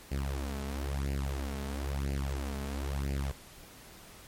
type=tone with flanger; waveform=sawtooth; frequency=68.9 Hz; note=C#2; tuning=10 cents flat; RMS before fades=-34 dBFS; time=0.11-3.32 s; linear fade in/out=10 ms; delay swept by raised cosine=0.41 to 4.71 ms; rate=1 Hz; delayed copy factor=+0.95; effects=pink hiss -52 dBFS RMS until 4.27 s + MP3 64 kbps